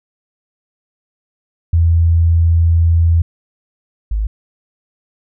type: tone pair in turn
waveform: sine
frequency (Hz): 83.5 / 52.6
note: E2 / G#1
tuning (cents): +23 / +23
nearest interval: minor sixth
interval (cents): 800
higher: first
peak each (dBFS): -8 / -14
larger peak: first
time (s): 1.73-3.22 / 4.11-4.27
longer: first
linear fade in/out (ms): 5
effects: none